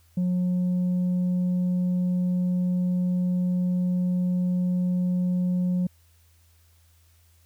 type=tone with tanh clipping; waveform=sine; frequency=180 Hz; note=F#3; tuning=47 cents flat; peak=-22 dBFS; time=0.17-5.87 s; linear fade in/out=5 ms; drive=2 dB; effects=added 83 Hz sine -57 dBFS peak until 7.45 s + white hiss -64 dBFS RMS until 7.45 s